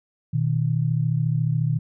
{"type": "tone pair together", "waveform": "sine", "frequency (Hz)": [121.4, 155.56], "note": ["B2", "D#3"], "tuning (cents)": [-29, 0], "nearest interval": "major third", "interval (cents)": 429, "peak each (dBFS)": [-22, -22], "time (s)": [0.33, 1.79], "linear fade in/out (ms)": 10, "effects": []}